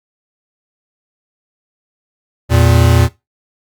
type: tone pair together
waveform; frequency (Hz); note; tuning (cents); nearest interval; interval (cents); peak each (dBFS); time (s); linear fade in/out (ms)
square; 83.17 / 116.54; E2 / A#2; +16 / 0; tritone; 584; -11; 2.49-3.09; 50
effects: noise-tail reverb RT60 0.2 s tail -18 dB re dry + Opus 48 kbps